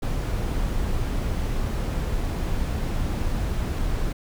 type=noise; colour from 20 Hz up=brown; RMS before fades=-25 dBFS; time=0.02-4.13 s; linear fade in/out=10 ms; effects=none